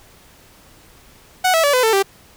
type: tone with pitch steps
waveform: sawtooth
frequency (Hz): 740 / 651.7 / 573.9 / 505.4 / 445.1 / 392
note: F#5 / E5 / D5 / B4 / A4 / G4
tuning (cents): 0 / -20 / -40 / +40 / +20 / 0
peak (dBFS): -9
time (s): 1.44-2.028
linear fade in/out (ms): 10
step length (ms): 98
effects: pink hiss -48 dBFS RMS until 2.36 s